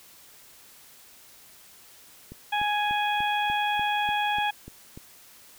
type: click train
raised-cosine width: 3 ms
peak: -28 dBFS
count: 10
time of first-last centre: 2.32-4.975 s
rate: 3.39 Hz
type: harmonic tone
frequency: 832 Hz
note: G#5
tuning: 3 cents sharp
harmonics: 1 / 2 / 3 / 4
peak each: -25 / -31 / -32 / -33 dBFS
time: 2.52-4.51 s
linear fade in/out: 10 ms
effects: white hiss -52 dBFS RMS until 5.58 s